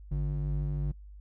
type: ring-modulated tone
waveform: triangle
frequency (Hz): 99.4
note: G2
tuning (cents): +25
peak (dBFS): -23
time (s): 0.11-0.92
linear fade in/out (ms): 10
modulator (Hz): 46.6
effects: noise-tail reverb RT60 0.1 s tail -22 dB re dry + added 50 Hz sine -45 dBFS peak until 1.2 s